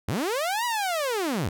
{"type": "linear two-way sweep", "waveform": "sawtooth", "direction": "up then down", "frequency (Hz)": [71.4, 987.8, 71.4], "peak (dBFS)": -21, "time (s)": [0.08, 1.49], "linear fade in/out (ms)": 5, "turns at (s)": 0.65, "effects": []}